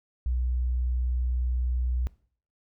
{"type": "tone", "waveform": "sine", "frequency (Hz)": 61.8, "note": "B1", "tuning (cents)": 2, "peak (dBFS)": -24, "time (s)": [0.26, 2.07], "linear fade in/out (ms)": 0, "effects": ["noise-tail reverb RT60 0.5 s tail -20 dB re dry"]}